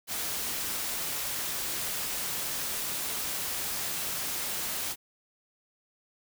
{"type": "noise", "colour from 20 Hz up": "white", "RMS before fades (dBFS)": -33, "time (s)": [0.07, 4.96], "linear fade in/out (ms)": 50, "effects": []}